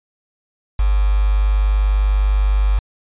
sine tone with quantisation, 50.2 Hz, G1, 42 cents sharp, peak -12 dBFS, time 0.79-2.79 s, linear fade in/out 5 ms, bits 5, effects resampled to 8000 Hz

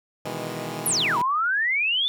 10% pulse chord, E major seventh, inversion second, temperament equal with one note detuned, 123.47 / 155.56 / 164.81 / 205.5 Hz, B2 / D#3 / E3 / G#3, 0 / 0 / 0 / -18 cents, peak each -27 dBFS, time 0.25-1.22 s, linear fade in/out 5 ms
sine exponential two-way sweep, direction down then up, 11820 to 934 to 3582 Hz, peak -20 dBFS, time 0.86-2.08 s, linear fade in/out 0 ms, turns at 1.18 s
effects none

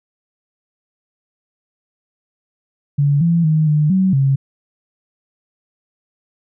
sine tone with pitch steps, 143 / 168.5 / 156 / 150.7 / 188.9 / 136.4 Hz, D3 / E3 / D#3 / D3 / F#3 / C#3, -46 / +38 / +5 / +45 / +36 / -28 cents, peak -11 dBFS, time 2.98-4.36 s, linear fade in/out 10 ms, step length 230 ms, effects none

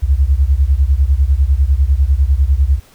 sine beating tone pair, 64.3 / 74.3 Hz, C2 / D2, -30 / +21 cents, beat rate 10 Hz, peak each -11 / -12 dBFS, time 0.02-2.8 s, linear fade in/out 20 ms, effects tanh soft clip ceiling -1 dBFS + pink hiss -47 dBFS RMS until 2.94 s

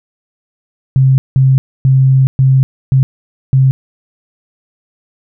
sine tone bursts at uneven times, 132.8 Hz, C3, 26 cents sharp, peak -5 dBFS, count 6, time 0.96-1.18 / 1.36-1.58 / 1.85-2.27 / 2.39-2.63 / 2.92-3.03 / 3.53-3.71 s, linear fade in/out 0 ms, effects none

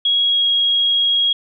sine tone with pitch glide, 3314 to 3291 Hz, G#7 to G#7, -4 to -16 cents, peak -13 dBFS, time 0.05-1.33 s, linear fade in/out 5 ms, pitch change -12 cents, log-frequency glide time 0.23-0.46 s, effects none

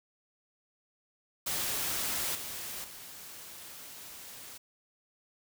white noise with level steps, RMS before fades -33 / -40 / -47 dBFS, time 1.46-4.58 s, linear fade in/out 10 ms, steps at 2.35 / 2.84 s, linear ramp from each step 2 ms, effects none

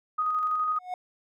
sine tone with tremolo, 1247 Hz, D#6, 3 cents sharp, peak -23 dBFS, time 0.18-0.79 s, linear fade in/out 10 ms, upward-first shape square, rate 12 Hz, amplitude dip 25%
triangle tone with exponential growth, 729 Hz, F#5, 26 cents flat, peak -25 dBFS, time 0.72-0.94 s, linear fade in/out 2 ms, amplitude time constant 47 ms
effects none

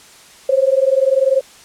sine tone pair together, 523.3 / 543.6 Hz, C5 / C#5, 0 / -34 cents, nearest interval minor second, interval 66 cents, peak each -14 dBFS, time 0.49-1.41 s, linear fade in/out 5 ms, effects white hiss -43 dBFS RMS until 1.64 s + low-pass 9000 Hz 12 dB/octave

